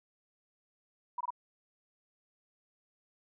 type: tone bursts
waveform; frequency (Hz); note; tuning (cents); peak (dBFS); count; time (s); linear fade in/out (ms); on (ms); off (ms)
sine; 975; B5; -23; -32; 3; 1.18-1.305; 5; 27; 22
effects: none